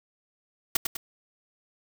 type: noise with echo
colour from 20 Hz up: white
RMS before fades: -22 dBFS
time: 0.75-0.77 s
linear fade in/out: 5 ms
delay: 100 ms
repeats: 2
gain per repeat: -6 dB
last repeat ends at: 0.97 s
effects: none